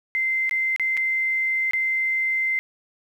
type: tone with dropouts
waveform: sine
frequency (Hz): 2078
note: C7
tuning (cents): -12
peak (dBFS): -20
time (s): 0.15-2.59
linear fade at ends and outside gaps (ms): 0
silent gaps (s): 0.494-0.511 / 0.762-0.797 / 0.969-0.974 / 1.71-1.734
effects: 9-bit